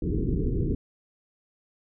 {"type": "low-pass noise", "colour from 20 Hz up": "pink", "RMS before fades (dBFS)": -26, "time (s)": [0.02, 0.75], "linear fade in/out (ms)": 2, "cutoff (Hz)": 450, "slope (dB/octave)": 96, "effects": []}